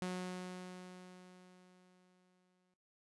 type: tone with exponential decay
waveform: sawtooth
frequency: 182.4 Hz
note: F#3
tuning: 24 cents flat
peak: -33 dBFS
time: 0.02-2.74 s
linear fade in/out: 0 ms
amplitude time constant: 590 ms
effects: noise-tail reverb RT60 0.5 s tail -23 dB re dry + resampled to 24000 Hz